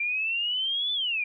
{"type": "exponential two-way sweep", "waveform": "sine", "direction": "up then down", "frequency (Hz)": [2364, 3520, 2364], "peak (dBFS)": -25, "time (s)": [0, 1.24], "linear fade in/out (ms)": 5, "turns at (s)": 0.93, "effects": []}